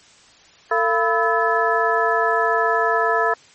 sine tone cluster, 448.7 / 684 / 996 / 1303 / 1723 Hz, A4 / F5 / B5 / E6 / A6, +34 / -36 / +14 / -20 / -37 cents, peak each -22 dBFS, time 0.71-3.34 s, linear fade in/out 5 ms, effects white hiss -50 dBFS RMS until 3.54 s + MP3 32 kbps

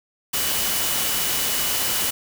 sine tone in noise, 2957 Hz, F#7, 2 cents flat, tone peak -32 dBFS, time 0.33-2.11 s, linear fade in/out 10 ms, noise white, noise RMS -23 dBFS, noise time 0.33-2.11 s, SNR -12 dB, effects none

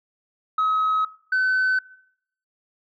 sine tone pair in turn, 1276 / 1517.4 Hz, D#6 / F#6, +43 / +43 cents, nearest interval minor third, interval 300 cents, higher second, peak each -16 dBFS, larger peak neither, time 0.58-1.05 / 1.32-1.79 s, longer neither, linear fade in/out 5 ms, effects noise-tail reverb RT60 0.7 s tail -22 dB re dry + tanh soft clip ceiling -16 dBFS

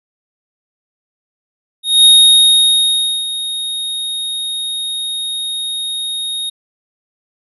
square tone with ADSR envelope, 3729 Hz, A#7, in tune, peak -4 dBFS, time 1.83-6.5 s, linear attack 220 ms, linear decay 1200 ms, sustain -15 dB, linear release 10 ms, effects resampled to 32000 Hz

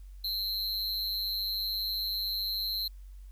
square tone with amplitude modulation, 4104 Hz, C8, 34 cents flat, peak -27 dBFS, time 0.24-2.88 s, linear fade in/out 5 ms, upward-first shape sine, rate 201 Hz, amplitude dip 85%, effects added 47 Hz sine -44 dBFS peak until 3.31 s + white hiss -69 dBFS RMS until 3.31 s

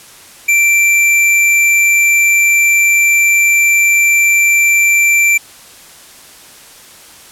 square tone, 2349 Hz, D7, in tune, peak -8 dBFS, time 0.48-5.38 s, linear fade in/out 10 ms, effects white hiss -38 dBFS RMS until 7.31 s + low-pass 12000 Hz 12 dB/octave

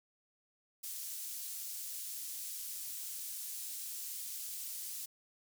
pink high-pass noise, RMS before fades -43 dBFS, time 0.83-5.06 s, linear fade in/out 10 ms, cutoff 7500 Hz, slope 12 dB/octave, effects none

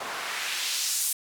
white noise with band-pass filter sweep, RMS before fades -30 dBFS, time 0-1.13 s, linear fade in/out 5 ms, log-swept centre 770 to 10000 Hz, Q 1, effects none

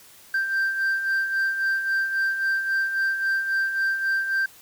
sine beating tone pair, 1568 / 1571.7 Hz, G6 / G6, 0 / +4 cents, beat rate 3.7 Hz, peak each -27 / -20 dBFS, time 0.34-4.46 s, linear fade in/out 5 ms, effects tanh soft clip ceiling -19 dBFS + white hiss -50 dBFS RMS until 4.61 s

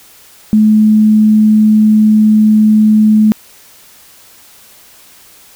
sine tone, 214.8 Hz, A3, 41 cents flat, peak -4 dBFS, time 0.53-3.32 s, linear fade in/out 0 ms, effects white hiss -41 dBFS RMS until 5.55 s

